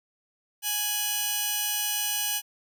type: tone pair together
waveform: 5% pulse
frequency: 830.6 / 2960 Hz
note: G#5 / F#7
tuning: 0 / 0 cents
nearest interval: octave + minor seventh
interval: 2200 cents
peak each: -19 dBFS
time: 0.62-2.42 s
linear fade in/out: 50 ms
effects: none